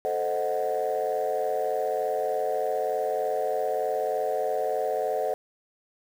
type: chord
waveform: sine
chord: A diminished seventh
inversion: none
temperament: equal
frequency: 440 / 523.3 / 622.3 / 740 Hz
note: A4 / C5 / Eb5 / Gb5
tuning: 0 / 0 / 0 / 0 cents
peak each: -29 dBFS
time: 0.05-5.34 s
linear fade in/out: 0 ms
effects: tanh soft clip ceiling -18 dBFS + 8-bit